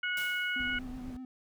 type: harmonic tone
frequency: 730 Hz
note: F#5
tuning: 24 cents flat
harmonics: 2 / 3 / 4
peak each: -32 / -36 / -38 dBFS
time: 0.03-0.79 s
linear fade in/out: 5 ms
type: noise with exponential decay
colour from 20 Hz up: white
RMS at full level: -42 dBFS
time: 0.17-0.86 s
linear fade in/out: 2 ms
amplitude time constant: 150 ms
type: tone with vibrato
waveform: triangle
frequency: 253.4 Hz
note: B3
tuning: 45 cents sharp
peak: -38 dBFS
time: 0.56-1.25 s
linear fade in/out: 2 ms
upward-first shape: sine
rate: 8.1 Hz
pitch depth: 42 cents each way
type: noise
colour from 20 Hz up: brown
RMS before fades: -45 dBFS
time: 0.59-1.17 s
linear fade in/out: 5 ms
effects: none